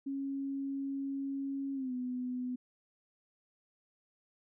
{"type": "tone with pitch glide", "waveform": "sine", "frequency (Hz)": [274.6, 250.4], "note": ["C#4", "B3"], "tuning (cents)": [-16, 24], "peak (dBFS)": -34, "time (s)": [0.06, 2.56], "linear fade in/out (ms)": 10, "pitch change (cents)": -160, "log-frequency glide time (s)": [1.74, 1.93], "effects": []}